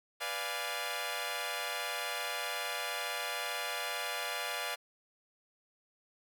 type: chord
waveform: 10% pulse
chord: B diminished seventh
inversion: none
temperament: equal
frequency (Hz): 493.9 / 587.3 / 698.5 / 830.6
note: B4 / D5 / F5 / Ab5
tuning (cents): 0 / 0 / 0 / 0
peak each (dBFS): -34 / -32 / -31 / -33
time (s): 0.2-4.76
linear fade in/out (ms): 20
effects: none